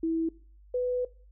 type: tone pair in turn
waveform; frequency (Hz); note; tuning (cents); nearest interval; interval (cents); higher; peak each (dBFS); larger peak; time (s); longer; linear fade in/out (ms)
sine; 326.5 / 497.3; E4 / B4; -17 / +12; perfect fifth; 729; second; -25; neither; 0.03-0.29 / 0.74-1.05; second; 5
effects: noise-tail reverb RT60 0.4 s tail -20 dB re dry + added 50 Hz sine -52 dBFS peak until 1.31 s